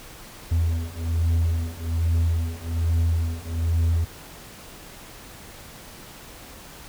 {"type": "beating tone pair", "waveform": "triangle", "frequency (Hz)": [82.41, 83.61], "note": ["E2", "E2"], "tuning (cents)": [0, 25], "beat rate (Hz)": 1.2, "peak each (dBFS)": [-22, -21], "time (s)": [0.51, 4.05], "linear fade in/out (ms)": 10, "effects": ["pink hiss -43 dBFS RMS until 6.88 s"]}